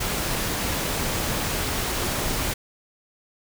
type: noise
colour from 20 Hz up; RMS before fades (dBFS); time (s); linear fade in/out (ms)
pink; -26; 0-2.54; 10
effects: none